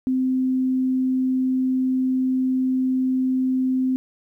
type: tone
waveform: sine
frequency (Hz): 258.7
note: C4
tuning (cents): -19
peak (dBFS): -18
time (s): 0.07-3.96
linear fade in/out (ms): 0
effects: 10-bit